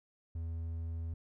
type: tone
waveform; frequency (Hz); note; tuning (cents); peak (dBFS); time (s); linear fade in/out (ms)
triangle; 82.41; E2; 0; -34; 0.35-1.14; 5
effects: none